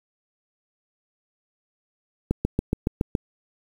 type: click train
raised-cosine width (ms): 3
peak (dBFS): -8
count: 7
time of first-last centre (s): 2.31-3.152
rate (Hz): 7.13
effects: 7-bit